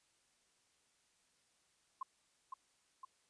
sine tone with echo, 1055 Hz, C6, 14 cents sharp, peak -38 dBFS, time 2.01-2.03 s, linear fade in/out 5 ms, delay 510 ms, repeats 2, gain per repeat -4 dB, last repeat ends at 3.05 s, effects white hiss -75 dBFS RMS until 3.29 s + resampled to 22050 Hz

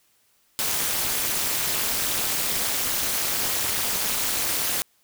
white noise with amplitude modulation, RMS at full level -21 dBFS, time 0.59-4.82 s, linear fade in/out 0 ms, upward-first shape sine, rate 220 Hz, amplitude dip 95%, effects white hiss -64 dBFS RMS until 5.03 s

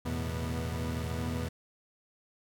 30% pulse tone cluster, 81.8 / 110 / 123 / 243.5 Hz, E2 / A2 / B2 / B3, -13 / 0 / -7 / -24 cents, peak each -32 / -38 / -36 / -37 dBFS, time 0.05-1.49 s, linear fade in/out 10 ms, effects none

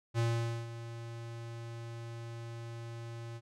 square tone with ADSR envelope, 116.3 Hz, A#2, 4 cents flat, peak -28 dBFS, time 0.14-3.41 s, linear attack 46 ms, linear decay 480 ms, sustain -14 dB, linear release 47 ms, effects low-pass 8000 Hz 12 dB/octave

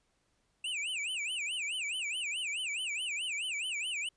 square tone with vibrato, 2637 Hz, E7, in tune, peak -34 dBFS, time 0.64-4.09 s, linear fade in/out 5 ms, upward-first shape sine, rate 4.7 Hz, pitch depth 260 cents each way, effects pink hiss -75 dBFS RMS until 4.16 s + resampled to 22050 Hz

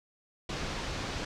pink low-pass noise, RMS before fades -36 dBFS, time 0.49-1.25 s, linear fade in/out 5 ms, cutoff 6100 Hz, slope 24 dB/octave, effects none

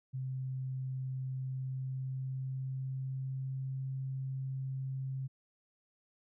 sine tone with pitch glide, 130.81 to 133.02 Hz, C3 to C3, 0 to +29 cents, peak -35 dBFS, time 0.13-5.28 s, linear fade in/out 20 ms, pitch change +29 cents, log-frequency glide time 1.32-3.86 s, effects none

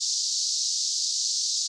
pink band-pass noise, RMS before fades -27 dBFS, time 0-1.68 s, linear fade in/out 20 ms, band 4300 to 6900 Hz, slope 48 dB/octave, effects none

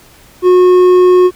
triangle tone with hard clipping, 363.4 Hz, F#4, 31 cents flat, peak -5 dBFS, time 0.42-1.31 s, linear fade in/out 50 ms, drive 9 dB, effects pink hiss -42 dBFS RMS until 1.35 s

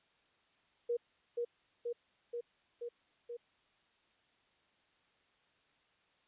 sine tone with echo, 476 Hz, A#4, 36 cents sharp, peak -31 dBFS, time 0.89-0.97 s, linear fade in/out 10 ms, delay 480 ms, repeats 5, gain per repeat -2 dB, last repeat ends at 3.37 s, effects white hiss -72 dBFS RMS until 6.27 s + resampled to 8000 Hz

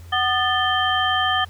sine tone cluster, 748 / 1224 / 1760 / 3129 Hz, F#5 / D#6 / A6 / G7, +19 / -29 / 0 / -4 cents, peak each -23 dBFS, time 0.12-1.45 s, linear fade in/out 10 ms, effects added 86 Hz sine -38 dBFS peak until 1.49 s + pink hiss -51 dBFS RMS until 1.49 s

